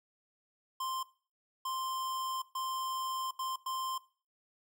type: tone bursts at uneven times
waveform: square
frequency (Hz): 1046.5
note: C6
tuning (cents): 0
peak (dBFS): -35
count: 5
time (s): 0.8-1.03 / 1.65-2.42 / 2.55-3.31 / 3.39-3.56 / 3.66-3.98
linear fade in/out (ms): 5
effects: noise-tail reverb RT60 0.4 s tail -19 dB re dry